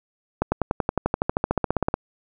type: accelerating click train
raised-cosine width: 1 ms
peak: -6 dBFS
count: 21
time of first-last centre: 0.42-1.941 s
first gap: 100 ms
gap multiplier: 0.97
effects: none